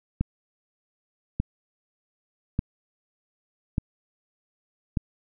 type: click train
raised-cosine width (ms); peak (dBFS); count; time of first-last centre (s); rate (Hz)
5; -11; 5; 0.21-4.972; 0.84
effects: none